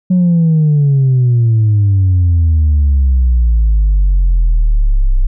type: exponential sweep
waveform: sine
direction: down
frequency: 185 to 30.95 Hz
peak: -5 dBFS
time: 0.1-5.27 s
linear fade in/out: 10 ms
effects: tanh soft clip ceiling -5 dBFS